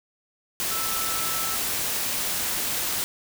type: tone in noise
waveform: sine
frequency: 1318.5 Hz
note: E6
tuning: in tune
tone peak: -33 dBFS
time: 0.71-1.56 s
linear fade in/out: 0 ms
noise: white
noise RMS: -27 dBFS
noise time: 0.6-3.04 s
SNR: -9 dB
effects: none